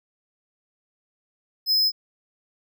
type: tone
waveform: square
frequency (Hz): 5100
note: D#8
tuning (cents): +42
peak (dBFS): -18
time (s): 1.66-1.92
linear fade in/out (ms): 50
effects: none